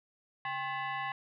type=tone with frequency modulation; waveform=sine; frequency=138.59 Hz; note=C#3; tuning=in tune; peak=-33 dBFS; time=0.45-1.12 s; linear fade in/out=2 ms; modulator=933 Hz; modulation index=2.2; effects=none